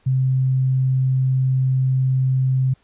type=tone; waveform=sine; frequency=130.81 Hz; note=C3; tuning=in tune; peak=-15 dBFS; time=0.06-2.74 s; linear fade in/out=10 ms; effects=pink hiss -60 dBFS RMS until 2.83 s + resampled to 8000 Hz